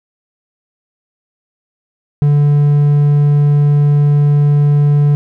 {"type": "tone", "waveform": "triangle", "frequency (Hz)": 145.6, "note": "D3", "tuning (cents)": -15, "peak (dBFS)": -5, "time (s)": [2.22, 5.15], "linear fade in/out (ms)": 0, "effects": []}